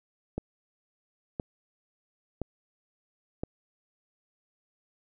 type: click train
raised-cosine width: 2 ms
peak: -18 dBFS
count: 4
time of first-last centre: 0.38-3.435 s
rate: 0.982 Hz
effects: none